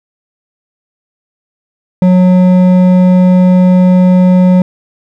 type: tone with hard clipping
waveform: triangle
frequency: 182.5 Hz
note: F#3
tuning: 24 cents flat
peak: -5 dBFS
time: 2.02-4.62 s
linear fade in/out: 2 ms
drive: 12 dB
effects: none